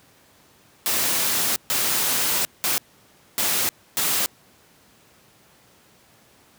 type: noise bursts at uneven times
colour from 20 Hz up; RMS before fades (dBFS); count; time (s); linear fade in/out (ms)
white; -22; 5; 0.86-1.56 / 1.7-2.45 / 2.64-2.78 / 3.38-3.69 / 3.97-4.26; 0
effects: pink hiss -55 dBFS RMS until 6.58 s + high-pass 100 Hz 12 dB/octave